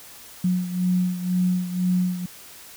sine beating tone pair, 180.8 / 182.8 Hz, F#3 / F#3, -40 / -21 cents, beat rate 2 Hz, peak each -21 / -26 dBFS, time 0.44-2.26 s, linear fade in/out 5 ms, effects white hiss -44 dBFS RMS until 2.76 s

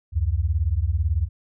sine beating tone pair, 70.4 / 88.4 Hz, C#2 / F2, +27 / +22 cents, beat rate 18 Hz, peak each -22 dBFS, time 0.12-1.29 s, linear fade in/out 50 ms, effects none

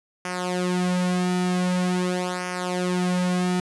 sawtooth tone with flanger, 180.7 Hz, F#3, 41 cents flat, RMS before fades -24 dBFS, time 0.25-3.6 s, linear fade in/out 2 ms, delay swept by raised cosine 0.25 to 3.65 ms, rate 0.45 Hz, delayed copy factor -0.75, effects resampled to 24000 Hz + 9-bit

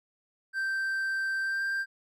triangle tone with pitch glide, 1564 to 1582.2 Hz, G6 to G6, -4 to +16 cents, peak -26 dBFS, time 0.53-1.86 s, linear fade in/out 50 ms, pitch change +20 cents, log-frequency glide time 1.42-1.63 s, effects none

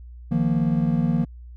triangle chord, Eb suspended second, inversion none, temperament equal, 155.56 / 174.61 / 233.1 Hz, Eb3 / F3 / Bb3, 0 / 0 / 0 cents, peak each -21 dBFS, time 0.31-1.25 s, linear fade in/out 10 ms, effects added 60 Hz sine -38 dBFS peak until 1.56 s

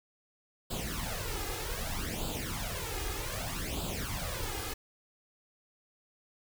pink noise with flanger, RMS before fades -36 dBFS, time 0.7-4.74 s, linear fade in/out 10 ms, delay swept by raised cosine 0.25 to 2.45 ms, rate 0.64 Hz, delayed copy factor +0.75, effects none

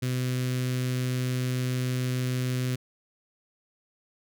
sawtooth tone with notch filter, 126.7 Hz, B2, 45 cents sharp, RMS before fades -28 dBFS, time 0.02-2.76 s, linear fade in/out 10 ms, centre 830 Hz, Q 0.55, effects none

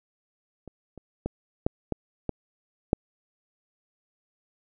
clicks, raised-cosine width 2 ms, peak -28 / -29 / -15 / -9 / -13 / -14 / -6 dBFS, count 7, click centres 0.677 / 0.977 / 1.26 / 1.665 / 1.923 / 2.293 / 2.931 s, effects none

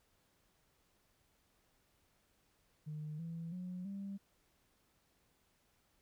sine tone with pitch steps, 152.3 / 166.08 / 181.12 / 197.51 Hz, D#3 / E3 / F#3 / G3, -37 / +13 / -37 / +13 cents, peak -40 dBFS, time 2.86-4.18 s, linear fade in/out 20 ms, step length 330 ms, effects tanh soft clip ceiling -37 dBFS + pink hiss -75 dBFS RMS until 6.01 s

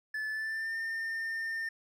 triangle tone with pitch glide, 1737 to 1809.7 Hz, A6 to A6, -23 to +48 cents, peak -31 dBFS, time 0.14-1.69 s, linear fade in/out 5 ms, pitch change +71 cents, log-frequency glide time 0.29-0.76 s, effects none

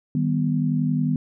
sine chord, Eb augmented, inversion none, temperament equal, 155.56 / 196 / 246.9 Hz, Eb3 / G3 / B3, 0 / 0 / 0 cents, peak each -22 / -27 / -23 dBFS, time 0.15-1.16 s, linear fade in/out 2 ms, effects none

